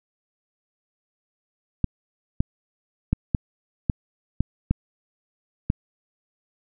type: clicks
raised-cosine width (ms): 5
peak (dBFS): -7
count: 8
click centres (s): 1.843 / 2.405 / 3.13 / 3.348 / 3.898 / 4.406 / 4.71 / 5.701
effects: none